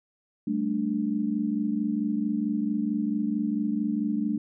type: chord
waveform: sine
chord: G suspended second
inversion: none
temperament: just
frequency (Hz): 196 / 220.5 / 294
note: G3 / A3 / D4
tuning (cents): 0 / +4 / +2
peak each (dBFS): -31 / -27 / -29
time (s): 0.47-4.38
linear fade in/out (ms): 5
effects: none